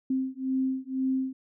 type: beating tone pair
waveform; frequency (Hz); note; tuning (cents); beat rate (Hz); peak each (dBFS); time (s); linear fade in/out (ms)
sine; 261.6 / 263.6; C4 / C4; 0 / +13; 2; -29; 0.1-1.33; 5
effects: none